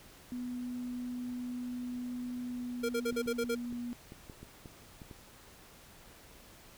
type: tone with pitch glide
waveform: sine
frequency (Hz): 246.9 to 241.1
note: B3 to B3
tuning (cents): 0 to -41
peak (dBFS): -36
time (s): 0.32-3.93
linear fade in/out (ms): 0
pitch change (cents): -41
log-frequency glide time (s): 2.42-3.54
type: tone bursts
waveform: square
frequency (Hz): 466.2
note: A#4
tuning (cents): 0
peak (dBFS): -31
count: 7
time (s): 2.83-3.552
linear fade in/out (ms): 10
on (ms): 62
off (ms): 48
type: clicks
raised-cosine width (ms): 3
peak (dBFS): -34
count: 10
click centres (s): 3.125 / 3.262 / 3.443 / 3.726 / 4.121 / 4.298 / 4.43 / 4.658 / 5.018 / 5.112
effects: pink hiss -56 dBFS RMS until 6.77 s